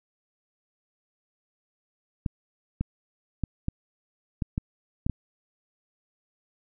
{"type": "clicks", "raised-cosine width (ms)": 5, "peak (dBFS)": -14, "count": 8, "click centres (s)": [2.262, 2.81, 3.437, 3.684, 4.422, 4.579, 5.065, 5.097], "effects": []}